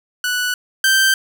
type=tone pair in turn; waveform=sawtooth; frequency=1480 / 1562.3 Hz; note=F#6 / G6; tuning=0 / -6 cents; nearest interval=minor second; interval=94 cents; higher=second; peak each=-14 / -8 dBFS; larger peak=second; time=0.24-0.54 / 0.84-1.14 s; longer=neither; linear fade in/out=2 ms; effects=none